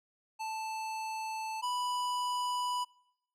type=tone pair in turn; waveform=square; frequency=880 / 987.8 Hz; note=A5 / B5; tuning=0 / 0 cents; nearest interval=major second; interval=200 cents; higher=second; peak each=-36 / -32 dBFS; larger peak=second; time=0.39-1.62 / 1.62-2.85 s; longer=neither; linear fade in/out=20 ms; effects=noise-tail reverb RT60 0.8 s tail -24 dB re dry + low-pass 10000 Hz 12 dB/octave